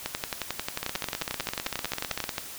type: two click trains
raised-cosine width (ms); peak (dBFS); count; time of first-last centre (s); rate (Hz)
0.2; -11 / -12; 27 / 23; 0.06-2.381 / 0.83-2.24; 11.2 / 15.6
effects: white hiss -41 dBFS RMS until 2.58 s